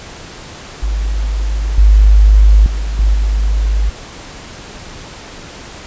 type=tone with level steps; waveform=sine; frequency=51.5 Hz; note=G#1; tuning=14 cents flat; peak=-13 / -3 / -15 / -7 / -10 dBFS; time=0.82-3.9 s; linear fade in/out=10 ms; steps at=1.78 / 2.66 / 2.99 / 3.14 s; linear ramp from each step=2 ms; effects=pink hiss -32 dBFS RMS until 5.86 s + resampled to 16000 Hz